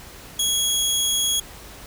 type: tone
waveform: 20% pulse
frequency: 3322 Hz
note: G#7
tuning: in tune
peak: -14 dBFS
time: 0.39-1.4 s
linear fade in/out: 5 ms
effects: added 50 Hz sine -47 dBFS peak until 1.86 s + pink hiss -42 dBFS RMS until 1.86 s